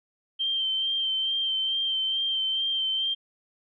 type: tone with vibrato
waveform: sine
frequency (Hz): 3136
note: G7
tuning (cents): 0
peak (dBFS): -24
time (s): 0.39-3.15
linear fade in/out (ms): 20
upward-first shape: sine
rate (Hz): 2.3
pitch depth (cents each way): 23
effects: none